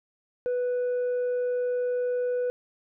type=tone with tanh clipping; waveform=sine; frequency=493.9 Hz; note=B4; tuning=in tune; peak=-25 dBFS; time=0.46-2.5 s; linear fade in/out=0 ms; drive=2 dB; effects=none